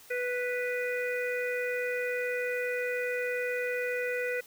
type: harmonic tone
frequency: 493.6 Hz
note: B4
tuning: 1 cent flat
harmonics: 1 / 3 / 4 / 5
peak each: -31 / -37 / -36 / -39 dBFS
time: 0.1-4.41 s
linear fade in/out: 10 ms
effects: white hiss -54 dBFS RMS until 4.46 s